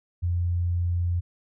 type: tone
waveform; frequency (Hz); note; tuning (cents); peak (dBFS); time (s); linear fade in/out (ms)
sine; 87.31; F2; 0; -22; 0.22-1.21; 20
effects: none